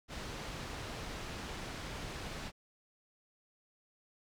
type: low-pass noise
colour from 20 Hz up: pink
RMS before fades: -43 dBFS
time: 0.08-2.52 s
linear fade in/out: 50 ms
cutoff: 5600 Hz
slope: 12 dB/octave
effects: none